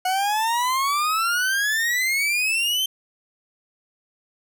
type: exponential sweep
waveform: 40% pulse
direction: up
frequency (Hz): 730 to 3136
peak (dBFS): -19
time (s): 0.05-2.86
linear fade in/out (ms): 5
effects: none